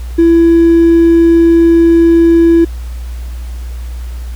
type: tone with hard clipping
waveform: triangle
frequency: 334.1 Hz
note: E4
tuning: 23 cents sharp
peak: -4 dBFS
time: 0.18-2.65 s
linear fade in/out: 10 ms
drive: 4 dB
effects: added 60 Hz sine -19 dBFS peak until 4.35 s + pink hiss -39 dBFS RMS until 4.35 s